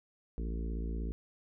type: harmonic tone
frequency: 56.4 Hz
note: A1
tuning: 44 cents sharp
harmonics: 1 / 3 / 4 / 5 / 6 / 7 / 8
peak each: -34 / -44 / -46 / -48 / -50 / -51 / -52 dBFS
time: 0.38-1.12 s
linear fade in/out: 0 ms
effects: none

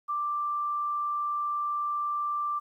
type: tone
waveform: sine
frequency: 1178 Hz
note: D6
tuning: 5 cents sharp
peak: -27 dBFS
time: 0.08-2.6 s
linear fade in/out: 20 ms
effects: 11-bit

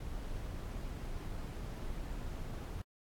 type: noise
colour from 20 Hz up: brown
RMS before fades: -41 dBFS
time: 0-2.82 s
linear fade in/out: 5 ms
effects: AAC 64 kbps

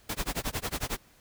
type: noise with tremolo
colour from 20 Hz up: pink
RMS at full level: -30 dBFS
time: 0.09-0.98 s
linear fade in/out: 5 ms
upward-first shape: sine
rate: 11 Hz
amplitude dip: 100%
effects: pink hiss -60 dBFS RMS until 1.2 s

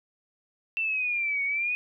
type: exponential two-way sweep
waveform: sine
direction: down then up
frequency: 2692 to 2217 to 2502 Hz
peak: -25 dBFS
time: 0.77-1.75 s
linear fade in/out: 0 ms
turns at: 1.44 s
effects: none

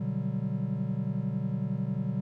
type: chord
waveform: triangle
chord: G major seventh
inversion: first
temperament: equal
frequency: 123.47 / 146.83 / 185 / 196 Hz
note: B2 / D3 / F#3 / G3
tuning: 0 / 0 / 0 / 0 cents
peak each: -32 dBFS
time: 0-2.21 s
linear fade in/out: 10 ms
effects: none

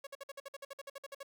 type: tone bursts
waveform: sawtooth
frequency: 554.4 Hz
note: C#5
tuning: in tune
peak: -39 dBFS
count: 15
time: 0.04-1.231 s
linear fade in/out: 5 ms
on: 29 ms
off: 54 ms
effects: none

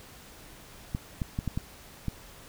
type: clicks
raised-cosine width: 5 ms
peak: -17 dBFS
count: 6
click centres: 0.949 / 1.218 / 1.389 / 1.477 / 1.575 / 2.083 s
effects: pink hiss -50 dBFS RMS until 2.48 s

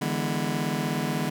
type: chord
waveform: sawtooth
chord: E dominant seventh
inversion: third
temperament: just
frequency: 148.33 / 164.81 / 206 / 247.2 Hz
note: D3 / E3 / G#3 / B3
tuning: +18 / 0 / -14 / +2 cents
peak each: -27 dBFS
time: 0.01-1.3 s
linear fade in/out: 10 ms
effects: none

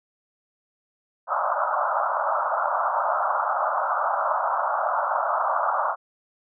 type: band-pass noise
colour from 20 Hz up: white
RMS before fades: -24 dBFS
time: 1.27-5.96 s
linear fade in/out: 50 ms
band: 570 to 1400 Hz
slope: 96 dB/octave
effects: none

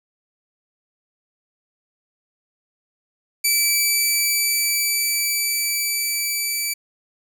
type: tone with level ramp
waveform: 10% pulse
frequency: 2314 Hz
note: D7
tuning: 26 cents flat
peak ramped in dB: -7 to -13 dBFS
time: 3.44-6.74 s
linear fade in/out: 10 ms
effects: none

